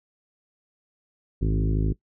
harmonic tone with a mistuned harmonic, 52.8 Hz, G#1, 29 cents sharp, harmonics 1 / 2 / 3 / 4 / 5 / 6 / 7 / 8 / 9, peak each -23 / -27 / -28 / -40 / -32 / -37 / -35 / -43 / -49 dBFS, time 1.41-1.93 s, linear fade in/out 10 ms, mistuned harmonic 2, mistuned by -42 cents, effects noise-tail reverb RT60 0.1 s tail -19 dB re dry

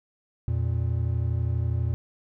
triangle tone pair together, 84.29 / 116.54 Hz, E2 / A#2, +39 / 0 cents, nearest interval tritone, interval 561 cents, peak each -24 dBFS, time 0.48-1.94 s, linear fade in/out 0 ms, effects none

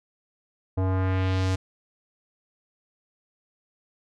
square tone with low-pass filter sweep, 93.9 Hz, F#2, 26 cents sharp, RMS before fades -24 dBFS, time 0.77-1.56 s, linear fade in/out 10 ms, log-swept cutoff 730 to 7600 Hz, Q 1.2, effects none

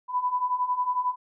sine beating tone pair, 987.8 / 998.8 Hz, B5 / B5, 0 / +19 cents, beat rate 11 Hz, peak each -29 / -25 dBFS, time 0.08-1.16 s, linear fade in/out 50 ms, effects none

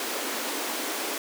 pink high-pass noise, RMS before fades -31 dBFS, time 0-1.18 s, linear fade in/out 2 ms, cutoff 250 Hz, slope 48 dB/octave, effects none

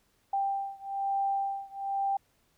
sine beating tone pair, 788 / 789.1 Hz, G5 / G5, +9 / +11 cents, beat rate 1.1 Hz, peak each -31 / -32 dBFS, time 0.33-2.17 s, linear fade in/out 5 ms, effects pink hiss -70 dBFS RMS until 2.57 s

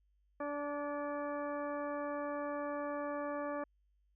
harmonic tone with a mistuned harmonic, 290.3 Hz, D4, 20 cents flat, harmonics 1 / 2 / 3 / 4 / 5 / 6 / 8, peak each -42 / -39 / -47 / -44 / -54 / -50 / -60 dBFS, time 0.4-3.64 s, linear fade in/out 5 ms, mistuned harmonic 6, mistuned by -16 cents, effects added 50 Hz sine -70 dBFS peak until 4.15 s

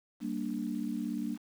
sine chord, G minor, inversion none, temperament equal, 196 / 233.1 / 293.7 Hz, G3 / Bb3 / D4, 0 / 0 / 0 cents, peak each -38 / -35 / -37 dBFS, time 0.2-1.38 s, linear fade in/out 50 ms, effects 9-bit

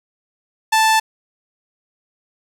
sawtooth tone, 880 Hz, A5, in tune, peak -8 dBFS, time 0.72-1 s, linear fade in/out 10 ms, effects low-pass 12000 Hz 12 dB/octave + 7-bit

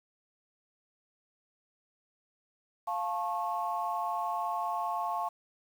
sine chord, F augmented, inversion none, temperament just, 698.5 / 873.1 / 1091.3 Hz, F5 / A5 / C#6, 0 / -14 / -27 cents, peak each -34 dBFS, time 2.87-5.29 s, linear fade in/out 10 ms, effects tanh soft clip ceiling -21 dBFS + 9-bit

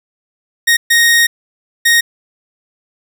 sawtooth tone bursts at uneven times, 1864.7 Hz, A#6, in tune, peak -4 dBFS, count 3, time 0.67-0.77 / 0.9-1.27 / 1.85-2.01 s, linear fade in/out 10 ms, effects none

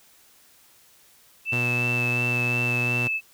sine tone with vibrato, 2637 Hz, E7, in tune, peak -23 dBFS, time 1.45-3.21 s, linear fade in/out 50 ms, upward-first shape sine, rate 2.8 Hz, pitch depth 14 cents each way
sawtooth tone, 121.7 Hz, B2, 25 cents flat, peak -22 dBFS, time 1.52-3.08 s, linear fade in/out 10 ms
effects white hiss -56 dBFS RMS until 3.33 s

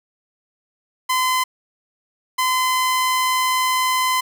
sawtooth tone bursts at uneven times, 1024 Hz, C6, 38 cents flat, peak -13 dBFS, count 2, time 1.09-1.44 / 2.38-4.21 s, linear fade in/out 10 ms, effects none

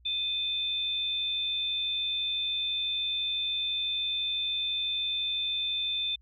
sine tone pair together, 2495 / 3554 Hz, D#7 / A7, +4 / +17 cents, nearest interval tritone, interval 613 cents, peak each -39 / -28 dBFS, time 0.05-6.16 s, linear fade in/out 10 ms, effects added 60 Hz sine -56 dBFS peak until 6.21 s

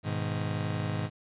35% pulse chord, G# minor, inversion none, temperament just, 103.83 / 124.59 / 155.74 Hz, G#2 / B2 / D#3, 0 / +16 / +2 cents, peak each -31 / -35 / -32 dBFS, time 0.03-1.1 s, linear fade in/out 50 ms, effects resampled to 8000 Hz + 10-bit

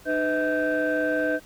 sine tone cluster, 303.5 / 505 / 639 / 1555 Hz, D#4 / B4 / D#5 / G6, -43 / +39 / +46 / -14 cents, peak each -26 dBFS, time 0.05-1.4 s, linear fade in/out 50 ms, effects tanh soft clip ceiling -16 dBFS + pink hiss -51 dBFS RMS until 1.45 s

